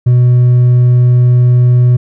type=tone with hard clipping; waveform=sine; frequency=123.47 Hz; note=B2; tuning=in tune; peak=-5 dBFS; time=0.06-1.97 s; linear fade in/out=10 ms; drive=2 dB; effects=none